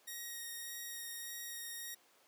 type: tone with vibrato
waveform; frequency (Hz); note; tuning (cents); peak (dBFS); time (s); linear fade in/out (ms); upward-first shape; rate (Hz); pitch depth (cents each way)
5% pulse; 1875; A#6; +10; -33; 0.07-1.95; 10; sine; 1.7; 11
effects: pink hiss -67 dBFS RMS until 2.27 s + high-pass 400 Hz 12 dB/octave